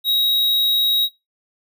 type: tone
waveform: square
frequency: 3811 Hz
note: A#7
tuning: 38 cents sharp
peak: -16 dBFS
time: 0.04-1.09 s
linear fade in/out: 50 ms
effects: noise-tail reverb RT60 0.2 s tail -19 dB re dry